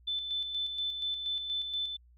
sine tone with tremolo, 3520 Hz, A7, in tune, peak -30 dBFS, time 0.07-1.97 s, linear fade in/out 10 ms, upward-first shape square, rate 4.2 Hz, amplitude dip 45%, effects added 60 Hz sine -57 dBFS peak until 2.17 s

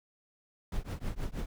brown noise with tremolo, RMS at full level -31 dBFS, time 0.72-1.46 s, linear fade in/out 2 ms, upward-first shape triangle, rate 6.3 Hz, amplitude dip 100%, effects none

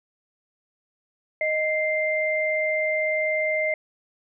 sine tone pair together, 622.3 / 2093 Hz, D#5 / C7, 0 / 0 cents, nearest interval octave + major sixth, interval 2100 cents, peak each -24 dBFS, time 1.41-3.74 s, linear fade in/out 2 ms, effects none

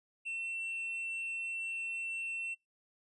triangle tone, 2699 Hz, E7, 40 cents sharp, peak -35 dBFS, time 0.25-2.55 s, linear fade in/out 20 ms, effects noise-tail reverb RT60 0.2 s tail -23 dB re dry + resampled to 24000 Hz

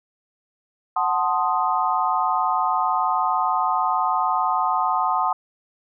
sine chord, F# diminished seventh, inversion none, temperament equal, 740 / 880 / 1046.5 / 1244.5 Hz, F#5 / A5 / C6 / Eb6, 0 / 0 / 0 / 0 cents, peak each -24 dBFS, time 0.96-5.33 s, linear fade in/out 5 ms, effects none

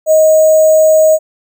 sine tone with sample-and-hold, 627 Hz, D#5, 13 cents sharp, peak -4 dBFS, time 0.06-1.19 s, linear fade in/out 50 ms, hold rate 7350 Hz, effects none

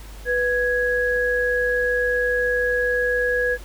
sine tone pair together, 493.5 / 1663.2 Hz, B4 / G#6, -1 / +2 cents, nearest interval octave + major sixth, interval 2103 cents, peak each -21 dBFS, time 0.25-3.58 s, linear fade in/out 50 ms, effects added 50 Hz sine -36 dBFS peak until 3.64 s + pink hiss -45 dBFS RMS until 3.64 s

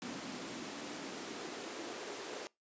pink noise with high-pass filter sweep, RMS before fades -44 dBFS, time 0.02-2.47 s, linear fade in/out 0 ms, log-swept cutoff 220 to 400 Hz, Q 2.4, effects noise-tail reverb RT60 0.2 s tail -23 dB re dry + resampled to 16000 Hz

